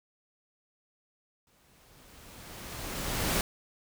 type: noise with exponential growth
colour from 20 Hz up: pink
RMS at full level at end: -27 dBFS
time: 1.47-3.41 s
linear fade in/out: 1 ms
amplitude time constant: 420 ms
effects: none